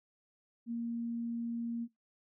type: tone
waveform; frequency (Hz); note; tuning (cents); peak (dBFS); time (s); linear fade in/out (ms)
sine; 233.6; A#3; +4; -34; 0.66-1.88; 50
effects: noise-tail reverb RT60 0.2 s tail -23 dB re dry